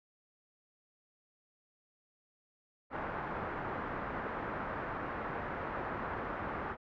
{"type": "low-pass noise", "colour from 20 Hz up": "white", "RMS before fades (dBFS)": -39, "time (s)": [2.9, 6.77], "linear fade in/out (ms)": 50, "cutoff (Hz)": 1500, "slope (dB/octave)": 24, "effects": []}